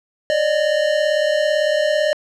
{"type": "tone pair together", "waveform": "square", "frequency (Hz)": [572.1, 610], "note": ["D5", "D#5"], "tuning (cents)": [-45, -34], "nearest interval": "minor second", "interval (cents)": 111, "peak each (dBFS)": [-22, -17], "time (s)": [0.3, 2.13], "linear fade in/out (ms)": 0, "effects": ["low-pass 5000 Hz 12 dB/octave", "9-bit"]}